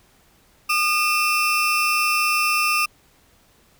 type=tone pair together; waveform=35% pulse; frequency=1216 / 2677 Hz; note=D#6 / E7; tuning=-40 / +26 cents; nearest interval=octave + major second; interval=1366 cents; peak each=-19 dBFS; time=0.69-2.86 s; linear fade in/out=10 ms; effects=pink hiss -57 dBFS RMS until 3.79 s